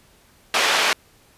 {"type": "band-pass noise", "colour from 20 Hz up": "white", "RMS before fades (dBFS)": -19, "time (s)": [0.54, 0.93], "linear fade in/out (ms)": 2, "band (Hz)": [470, 3300], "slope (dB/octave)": 12, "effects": ["pink hiss -55 dBFS RMS until 1.37 s", "resampled to 32000 Hz"]}